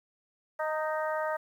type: harmonic tone with a mistuned harmonic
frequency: 311.1 Hz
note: D#4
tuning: in tune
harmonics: 2 / 3 / 4 / 5 / 6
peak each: -31 / -35 / -37 / -39 / -41 dBFS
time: 0.59-1.37 s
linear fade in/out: 10 ms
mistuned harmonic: 3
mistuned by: -17 cents
effects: 10-bit